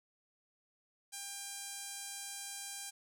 sawtooth tone with band-pass filter, 798 Hz, G5, 31 cents sharp, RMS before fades -45 dBFS, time 1.12-2.91 s, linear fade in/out 20 ms, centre 8500 Hz, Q 1.4, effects none

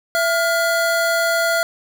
square tone pair together, 668.3 / 1416 Hz, E5 / F6, +24 / +23 cents, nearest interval octave + minor second, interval 1299 cents, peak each -19 / -20 dBFS, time 0.15-1.63 s, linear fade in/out 0 ms, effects 7-bit

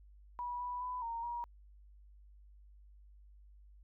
sine tone with pitch steps, 975 / 984 / 997 / 925 / 952 Hz, B5 / B5 / B5 / A#5 / A#5, -23 / -7 / +16 / -14 / +36 cents, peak -37 dBFS, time 0.39-1.44 s, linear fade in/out 0 ms, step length 210 ms, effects added 50 Hz sine -56 dBFS peak until 3.83 s

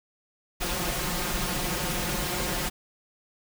pink noise with comb filter, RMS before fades -29 dBFS, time 0.6-2.7 s, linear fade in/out 20 ms, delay 5.6 ms, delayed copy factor +0.95, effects none

